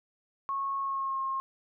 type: tone with pitch glide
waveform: sine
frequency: 1096 to 1072.2 Hz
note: C#6 to C6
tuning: -20 to +42 cents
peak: -29 dBFS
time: 0.49-1.4 s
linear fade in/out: 0 ms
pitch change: -38 cents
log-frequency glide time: 0.8-1.2 s
effects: none